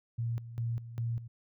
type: tone with tremolo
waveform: sine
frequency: 116.54 Hz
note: A#2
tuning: in tune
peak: -30 dBFS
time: 0.18-1.28 s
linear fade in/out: 10 ms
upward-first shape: square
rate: 2.5 Hz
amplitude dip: 75%
effects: none